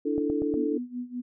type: chord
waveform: sine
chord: D suspended second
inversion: none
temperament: equal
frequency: 293.7 / 329.6 / 440 Hz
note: D4 / E4 / A4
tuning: 0 / 0 / 0 cents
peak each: -27 / -31 / -29 dBFS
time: 0.05-0.78 s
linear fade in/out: 10 ms
type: click train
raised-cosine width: 2 ms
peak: -21 dBFS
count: 4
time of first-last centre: 0.18-0.54 s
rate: 8.33 Hz
type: tone with tremolo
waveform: sine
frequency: 246.3 Hz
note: B3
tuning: 5 cents flat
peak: -29 dBFS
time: 0.55-1.22 s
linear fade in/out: 20 ms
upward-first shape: sine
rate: 5.1 Hz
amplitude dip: 85%
effects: none